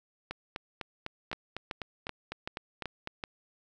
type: two click trains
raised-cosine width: 0.3 ms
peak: -19 / -20 dBFS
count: 6 / 12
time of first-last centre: 1.33-3.238 / 0.31-3.074 s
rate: 2.62 / 3.98 Hz
effects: none